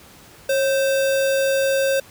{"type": "tone with sample-and-hold", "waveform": "sine", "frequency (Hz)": 544, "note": "C#5", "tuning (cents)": -33, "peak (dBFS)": -16, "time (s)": [0.49, 2], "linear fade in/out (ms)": 5, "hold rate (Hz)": 2100, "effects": ["pink hiss -46 dBFS RMS until 2.1 s", "high-pass 60 Hz 12 dB/octave"]}